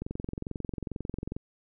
click train, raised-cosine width 3 ms, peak -21 dBFS, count 31, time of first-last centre 0.02-1.365 s, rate 22.3 Hz, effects none

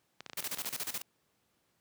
clicks, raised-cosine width 0.2 ms, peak -25 dBFS, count 11, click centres 0.206 / 0.263 / 0.298 / 0.333 / 0.392 / 0.426 / 0.472 / 0.528 / 0.574 / 0.648 / 0.763 s
white noise with tremolo, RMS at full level -36 dBFS, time 0.37-1.02 s, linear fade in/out 5 ms, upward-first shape square, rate 14 Hz, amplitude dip 80%
effects pink hiss -75 dBFS RMS until 1.8 s + high-pass 100 Hz 12 dB/octave

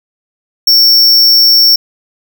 square tone, 5460 Hz, F8, 40 cents flat, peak -4 dBFS, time 0.67-1.76 s, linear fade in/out 5 ms, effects none

